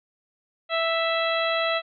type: harmonic tone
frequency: 659.3 Hz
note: E5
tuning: in tune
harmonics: 1 / 2 / 3 / 4 / 5 / 6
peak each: -25 / -28 / -30 / -31 / -32 / -33 dBFS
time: 0.69-1.82 s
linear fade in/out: 50 ms
effects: none